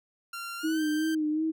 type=tone with pitch glide; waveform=sawtooth; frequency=1380 to 1567 Hz; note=F6 to G6; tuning=-21 to -1 cents; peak=-32 dBFS; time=0.33-1.15 s; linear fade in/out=5 ms; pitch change=+220 cents; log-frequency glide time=0.58-0.81 s
type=tone with vibrato; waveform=sine; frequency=311.1 Hz; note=D#4; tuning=in tune; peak=-25 dBFS; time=0.63-1.52 s; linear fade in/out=20 ms; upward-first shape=sine; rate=2.7 Hz; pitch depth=47 cents each way
effects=none